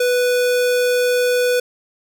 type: tone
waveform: square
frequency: 493.9 Hz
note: B4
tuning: in tune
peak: -15 dBFS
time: 0-1.6 s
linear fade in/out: 5 ms
effects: none